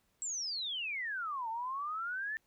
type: exponential two-way sweep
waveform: sine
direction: down then up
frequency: 7790 to 880 to 1799 Hz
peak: -35 dBFS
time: 0.22-2.37 s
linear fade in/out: 0 ms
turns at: 1.49 s
effects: pink hiss -75 dBFS RMS until 2.46 s